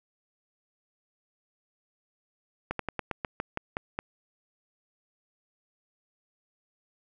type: slowing click train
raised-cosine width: 0.5 ms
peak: -15 dBFS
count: 10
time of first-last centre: 2.71-3.99 s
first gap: 83 ms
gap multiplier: 1.13
effects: none